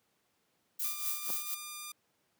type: noise with tremolo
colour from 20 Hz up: violet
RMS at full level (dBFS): -33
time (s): 0.79-1.55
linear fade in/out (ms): 10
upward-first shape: triangle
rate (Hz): 4.2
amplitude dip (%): 80
type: tone with pitch glide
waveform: 5% pulse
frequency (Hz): 1194 to 1201.6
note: D6 to D6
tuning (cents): +28 to +39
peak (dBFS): -30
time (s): 0.84-1.92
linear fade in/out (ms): 5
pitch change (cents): +11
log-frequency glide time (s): 1.21-1.47
type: clicks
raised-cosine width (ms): 1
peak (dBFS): -35 / -30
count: 2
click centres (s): 1.293 / 1.303
effects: pink hiss -75 dBFS RMS until 2.39 s + high-pass 150 Hz 12 dB/octave